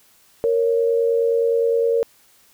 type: tone pair together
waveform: sine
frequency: 464.6 / 554.4 Hz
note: A#4 / C#5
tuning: -6 / 0 cents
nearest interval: minor third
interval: 306 cents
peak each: -16 / -23 dBFS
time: 0.44-2.03 s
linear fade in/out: 0 ms
effects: white hiss -55 dBFS RMS until 2.53 s